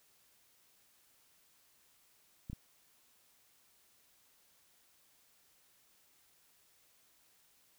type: clicks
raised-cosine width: 5 ms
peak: -30 dBFS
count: 2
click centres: 2.499 / 2.531 s
effects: white hiss -69 dBFS RMS until 7.78 s